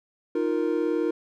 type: chord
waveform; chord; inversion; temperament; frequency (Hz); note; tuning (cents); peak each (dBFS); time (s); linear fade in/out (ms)
triangle; Eb suspended second; none; just; 311.1 / 350 / 466.7; Eb4 / F4 / Bb4; 0 / +4 / +2; -25; 0.35-1.11; 5
effects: none